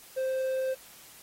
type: tone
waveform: triangle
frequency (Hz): 523.3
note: C5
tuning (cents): 0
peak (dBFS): -25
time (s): 0.16-0.75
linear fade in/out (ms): 20
effects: white hiss -52 dBFS RMS until 1.22 s + AAC 48 kbps